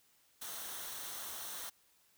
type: noise with comb filter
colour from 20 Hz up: white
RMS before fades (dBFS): -44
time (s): 0.41-1.7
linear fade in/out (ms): 10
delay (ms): 0.41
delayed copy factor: -0.5
effects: white hiss -70 dBFS RMS until 2.17 s